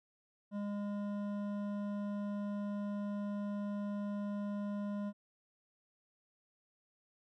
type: tone with hard clipping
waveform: sine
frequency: 204.2 Hz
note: G#3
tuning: 29 cents flat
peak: -38 dBFS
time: 0.51-5.13 s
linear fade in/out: 50 ms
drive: 11 dB
effects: none